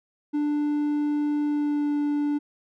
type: tone with pitch glide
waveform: triangle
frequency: 295 to 292.3 Hz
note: D4 to D4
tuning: +8 to -8 cents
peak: -20 dBFS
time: 0.33-2.39 s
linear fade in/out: 20 ms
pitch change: -16 cents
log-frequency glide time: 1.44-1.94 s
effects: none